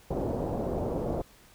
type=low-pass noise; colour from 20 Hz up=white; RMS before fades=-31 dBFS; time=0.1-1.22 s; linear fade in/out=5 ms; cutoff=630 Hz; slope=24 dB/octave; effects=pink hiss -57 dBFS RMS until 1.54 s